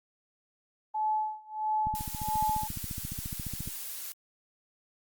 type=tone with tremolo; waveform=sine; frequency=861 Hz; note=A5; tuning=38 cents flat; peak=-25 dBFS; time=0.94-2.68 s; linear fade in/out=10 ms; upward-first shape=sine; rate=1.5 Hz; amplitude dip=95%
type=click train; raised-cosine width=5 ms; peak=-25 dBFS; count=27; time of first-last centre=1.87-3.676 s; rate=14.4 Hz
type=noise; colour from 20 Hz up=blue; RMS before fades=-39 dBFS; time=1.95-4.12 s; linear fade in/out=0 ms
effects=Opus 32 kbps